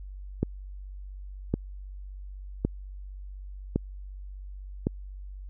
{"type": "click train", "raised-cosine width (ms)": 3, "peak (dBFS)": -11, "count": 5, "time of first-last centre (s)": [0.43, 4.87], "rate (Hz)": 0.901, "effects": ["added 48 Hz sine -38 dBFS peak until 5.49 s"]}